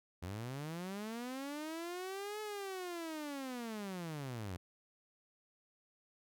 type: linear two-way sweep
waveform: sawtooth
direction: up then down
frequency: 84.2 to 430 to 84.2 Hz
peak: -37 dBFS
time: 0.22-4.57 s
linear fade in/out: 10 ms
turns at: 2.41 s
effects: none